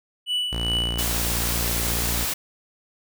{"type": "tone with tremolo", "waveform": "triangle", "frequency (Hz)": 2961, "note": "F#7", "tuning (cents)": 1, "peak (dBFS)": -19, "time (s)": [0.26, 1.05], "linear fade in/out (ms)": 50, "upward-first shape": "triangle", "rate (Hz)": 2.5, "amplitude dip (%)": 70}
{"type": "tone", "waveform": "sawtooth", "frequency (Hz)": 58.27, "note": "A#1", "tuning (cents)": 0, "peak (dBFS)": -22, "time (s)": [0.52, 2.25], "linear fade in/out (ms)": 10}
{"type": "noise", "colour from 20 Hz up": "white", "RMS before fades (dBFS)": -26, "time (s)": [0.98, 2.34], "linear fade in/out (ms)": 10}
{"effects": []}